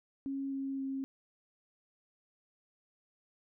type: tone with pitch steps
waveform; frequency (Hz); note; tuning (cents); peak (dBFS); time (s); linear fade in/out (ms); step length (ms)
sine; 273.4 / 271.4 / 269.3; C#4 / C#4 / C#4; -24 / -36 / -50; -34; 0.26-1.04; 0; 260
effects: none